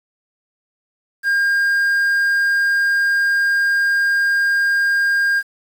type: tone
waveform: triangle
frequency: 1610 Hz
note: G6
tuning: 46 cents sharp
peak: -12 dBFS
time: 1.23-5.43 s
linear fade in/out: 50 ms
effects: 7-bit